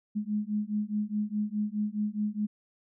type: beating tone pair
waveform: sine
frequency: 207.7 / 212.5 Hz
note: G#3 / G#3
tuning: 0 / +40 cents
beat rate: 4.8 Hz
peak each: -31 dBFS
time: 0.15-2.47 s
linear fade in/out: 20 ms
effects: none